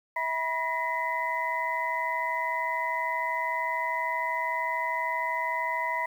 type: tone cluster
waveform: sine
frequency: 651 / 973 / 1885 / 2018 Hz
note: E5 / B5 / A#6 / B6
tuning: -22 / -26 / +19 / +37 cents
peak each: -36 / -29 / -37 / -32 dBFS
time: 0.16-6.06 s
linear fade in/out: 5 ms
effects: 9-bit